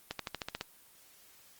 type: accelerating click train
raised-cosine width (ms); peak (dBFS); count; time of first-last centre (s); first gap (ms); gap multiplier
0.2; -18; 8; 0.11-0.611; 83; 0.95
effects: white hiss -60 dBFS RMS until 1.59 s + Opus 24 kbps